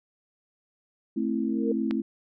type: chord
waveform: sine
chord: A minor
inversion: none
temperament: equal with one note detuned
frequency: 220 / 264.2 / 329.6 Hz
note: A3 / C4 / E4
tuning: 0 / +17 / 0 cents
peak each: -28 / -29 / -30 dBFS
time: 1.16-2.02 s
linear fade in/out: 10 ms
type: tone with exponential growth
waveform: sine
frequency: 460 Hz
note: A#4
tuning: 23 cents flat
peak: -22 dBFS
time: 1.42-1.72 s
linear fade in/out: 5 ms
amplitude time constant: 64 ms
type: click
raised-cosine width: 0.3 ms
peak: -19 dBFS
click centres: 1.91 s
effects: none